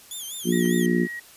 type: tone with vibrato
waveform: 10% pulse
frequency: 3355 Hz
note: G#7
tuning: 17 cents sharp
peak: -25 dBFS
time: 0.11-0.86 s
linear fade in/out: 2 ms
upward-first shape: sine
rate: 5 Hz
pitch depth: 130 cents each way
type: harmonic tone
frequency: 59 Hz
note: A#1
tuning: 22 cents sharp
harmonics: 3 / 4 / 5 / 6 / 7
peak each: -23 / -23 / -30 / -24 / -34 dBFS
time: 0.44-1.08 s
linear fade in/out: 50 ms
type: tone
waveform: sine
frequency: 1900 Hz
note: A#6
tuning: 33 cents sharp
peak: -31 dBFS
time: 0.52-1.2 s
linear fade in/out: 10 ms
type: clicks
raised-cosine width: 0.3 ms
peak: -29 dBFS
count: 2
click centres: 0.652 / 0.661 s
effects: white hiss -49 dBFS RMS until 1.36 s + resampled to 32000 Hz